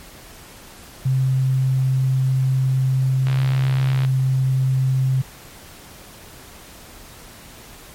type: tone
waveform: sine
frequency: 131.5 Hz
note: C3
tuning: 9 cents sharp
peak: -15 dBFS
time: 1.05-5.22 s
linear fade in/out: 10 ms
type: click train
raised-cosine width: 0.3 ms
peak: -14 dBFS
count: 54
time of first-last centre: 3.27-4.049 s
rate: 68 Hz
effects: pink hiss -42 dBFS RMS until 7.94 s + MP3 64 kbps